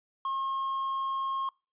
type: tone with hard clipping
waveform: triangle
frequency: 1077 Hz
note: C6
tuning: 50 cents sharp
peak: -30 dBFS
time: 0.25-1.49 s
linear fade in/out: 2 ms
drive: 6 dB
effects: noise-tail reverb RT60 0.3 s tail -25 dB re dry + resampled to 8000 Hz